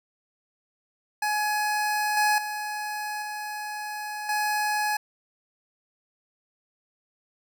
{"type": "tone with level steps", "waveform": "25% pulse", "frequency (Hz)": 842, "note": "G#5", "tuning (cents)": 24, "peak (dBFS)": [-20, -16, -26, -28, -20], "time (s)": [1.22, 4.97], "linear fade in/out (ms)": 5, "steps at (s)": [2.17, 2.38, 3.22, 4.29], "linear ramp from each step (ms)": 2, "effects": []}